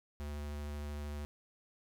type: tone with vibrato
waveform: square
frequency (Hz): 73.42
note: D2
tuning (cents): 0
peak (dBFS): -40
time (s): 0.2-1.25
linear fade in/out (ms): 0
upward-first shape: sine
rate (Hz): 13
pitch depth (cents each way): 10
effects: 11-bit